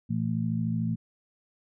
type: tone cluster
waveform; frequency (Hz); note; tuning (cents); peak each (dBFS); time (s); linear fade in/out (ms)
sine; 116.3 / 169.6 / 223.3; A#2 / E3 / A3; -4 / +50 / +26; -30; 0.09-0.96; 20
effects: none